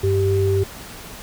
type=tone pair together; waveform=sine; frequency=97.1 / 390.4 Hz; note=G2 / G4; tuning=-16 / -7 cents; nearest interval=2 octaves; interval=2409 cents; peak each=-18 dBFS; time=0.03-0.64 s; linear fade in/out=10 ms; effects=pink hiss -37 dBFS RMS until 1.22 s